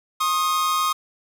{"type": "tone pair together", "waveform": "45% pulse", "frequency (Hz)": [1076.3, 1244.5], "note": ["C6", "D#6"], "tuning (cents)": [49, 0], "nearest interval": "minor third", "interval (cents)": 251, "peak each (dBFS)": [-24, -21], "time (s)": [0.2, 0.93], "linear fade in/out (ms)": 10, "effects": []}